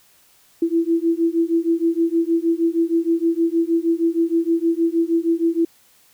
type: beating tone pair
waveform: sine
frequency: 329.8 / 336.2 Hz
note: E4 / E4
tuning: +1 / +34 cents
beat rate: 6.4 Hz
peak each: -19 dBFS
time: 0.62-5.65 s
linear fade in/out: 5 ms
effects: white hiss -55 dBFS RMS until 6.13 s